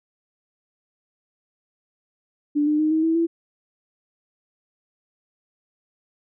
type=tone with pitch steps; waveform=sine; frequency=293.7 / 301.3 / 309 / 317 / 325.1 / 333.5 Hz; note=D4 / D4 / D#4 / D#4 / E4 / E4; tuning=0 / +44 / -12 / +32 / -24 / +20 cents; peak=-17 dBFS; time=2.55-3.27 s; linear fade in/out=20 ms; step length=120 ms; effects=none